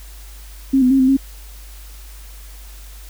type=tone with pitch steps; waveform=sine; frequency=268.6 / 252.2 / 269.2 / 259.8 / 270.3 Hz; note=C4 / B3 / C4 / C4 / C#4; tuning=+46 / +36 / +49 / -12 / -44 cents; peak=-10 dBFS; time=0.73-1.17 s; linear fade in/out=10 ms; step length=88 ms; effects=added 50 Hz sine -35 dBFS peak until 3.09 s + white hiss -44 dBFS RMS until 3.09 s